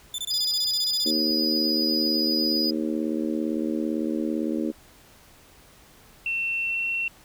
sawtooth tone bursts, 3534 Hz, A7, 7 cents sharp, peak -25 dBFS, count 15, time 0.14-1.107 s, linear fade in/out 2 ms, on 43 ms, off 23 ms
triangle tone, 4946 Hz, D#8, 11 cents flat, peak -22 dBFS, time 0.3-2.71 s, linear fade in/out 10 ms
harmonic tone, 77.78 Hz, D#2, in tune, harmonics 3 / 4 / 5 / 6 / 7, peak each -28 / -27 / -33 / -38 / -36 dBFS, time 1.05-4.72 s, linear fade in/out 20 ms
sine tone with pitch glide, 2700 to 2717 Hz, E7 to F7, +41 to -48 cents, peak -24 dBFS, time 6.26-7.08 s, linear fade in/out 2 ms, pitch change +11 cents, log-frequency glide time 6.63-6.86 s
effects pink hiss -53 dBFS RMS until 7.24 s

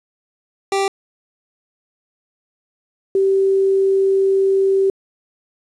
25% pulse / sine tone pair in turn, 392 / 387.7 Hz, G4 / G4, 0 / -19 cents, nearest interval unison, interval 19 cents, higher first, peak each -12 dBFS, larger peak neither, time 0.72-0.88 / 3.15-4.9 s, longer second, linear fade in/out 2 ms, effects resampled to 22050 Hz + 8-bit

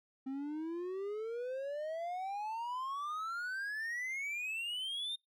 triangle exponential sweep, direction up, 261.6 to 3679 Hz, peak -35 dBFS, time 0.26-5.16 s, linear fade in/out 10 ms, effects noise-tail reverb RT60 0.2 s tail -25 dB re dry

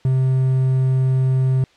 triangle tone with quantisation, 130.81 Hz, C3, in tune, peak -12 dBFS, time 0.05-1.64 s, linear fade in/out 2 ms, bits 7, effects white hiss -54 dBFS RMS until 1.76 s + low-pass 4000 Hz 12 dB/octave

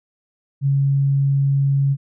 sine tone, 138.59 Hz, C#3, in tune, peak -14 dBFS, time 0.61-1.97 s, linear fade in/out 50 ms, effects none

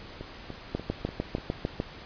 two click trains, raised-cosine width 2 ms, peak -24 / -14 dBFS, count 5 / 8, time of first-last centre 0.21-1.383 / 0.75-1.801 s, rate 3.41 / 6.66 Hz, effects pink hiss -45 dBFS RMS until 2.05 s + resampled to 11025 Hz

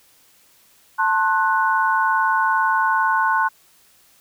sine chord, F# diminished, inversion first, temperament just, 888 / 1065.6 / 1480 Hz, A5 / C6 / F#6, +16 / +31 / 0 cents, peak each -20 dBFS, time 0.98-3.49 s, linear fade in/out 20 ms, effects white hiss -55 dBFS RMS until 4.2 s

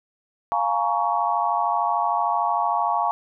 sine chord, Bb minor seventh, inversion second, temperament just, 699.2 / 839.1 / 932.3 / 1118.8 Hz, F5 / Ab5 / Bb5 / Db6, +2 / +18 / 0 / +16 cents, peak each -25 dBFS, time 0.52-3.11 s, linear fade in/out 0 ms, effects none

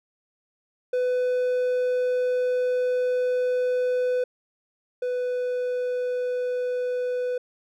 triangle tone pair in turn, 500 / 497.2 Hz, B4 / B4, +21 / +12 cents, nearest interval unison, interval 9 cents, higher first, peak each -19 / -22 dBFS, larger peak first, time 0.93-4.24 / 5.02-7.38 s, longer first, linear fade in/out 5 ms, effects none

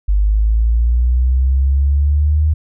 sine linear sweep, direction up, 49.39 to 77.78 Hz, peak -10 dBFS, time 0.08-2.54 s, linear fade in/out 10 ms, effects none

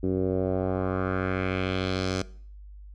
10% pulse tone with low-pass filter sweep, 93.4 Hz, F#2, 17 cents sharp, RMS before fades -27 dBFS, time 0.03-2.22 s, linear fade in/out 5 ms, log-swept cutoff 340 to 6100 Hz, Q 2, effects noise-tail reverb RT60 0.5 s tail -20 dB re dry + added 50 Hz sine -42 dBFS peak until 2.94 s

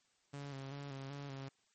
sawtooth tone with vibrato, 138.59 Hz, C#3, in tune, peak -40 dBFS, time 0.33-1.49 s, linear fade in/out 10 ms, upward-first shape square, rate 2.6 Hz, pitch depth 39 cents each way, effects white hiss -75 dBFS RMS until 1.74 s + MP3 32 kbps

